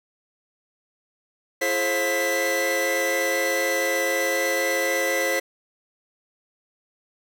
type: tone cluster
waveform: 45% pulse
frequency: 338.2 / 425.7 / 532 / 708 / 1988 Hz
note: E4 / G#4 / C5 / F5 / B6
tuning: +44 / +43 / +29 / +23 / +11 cents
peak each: -32 / -31 / -25 / -33 / -25 dBFS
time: 1.61-5.4 s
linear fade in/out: 10 ms
effects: none